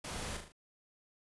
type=noise with echo; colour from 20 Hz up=pink; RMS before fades=-42 dBFS; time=0.04-0.37 s; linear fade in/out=5 ms; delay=38 ms; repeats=4; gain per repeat=-5 dB; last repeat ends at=0.522 s; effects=resampled to 24000 Hz